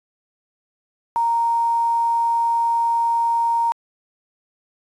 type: tone with quantisation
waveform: sine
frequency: 930 Hz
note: A#5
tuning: 4 cents flat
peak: -16 dBFS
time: 1.16-3.72 s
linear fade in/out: 0 ms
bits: 7
effects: resampled to 24000 Hz